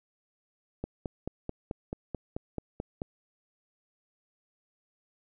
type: click train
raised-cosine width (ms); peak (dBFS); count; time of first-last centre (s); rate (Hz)
2; -20; 11; 0.84-3.019; 4.59
effects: none